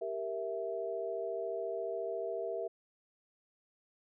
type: chord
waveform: sine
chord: E diminished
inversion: first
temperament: equal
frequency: 392 / 466.2 / 659.3 Hz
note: G4 / Bb4 / E5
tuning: 0 / 0 / 0 cents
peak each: -40 / -39 / -38 dBFS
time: 0.01-2.68 s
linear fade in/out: 10 ms
effects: none